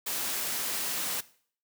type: noise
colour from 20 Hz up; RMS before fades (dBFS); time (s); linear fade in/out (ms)
white; -32; 0.06-1.21; 10
effects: noise-tail reverb RT60 0.5 s tail -18 dB re dry + high-pass 150 Hz 12 dB/octave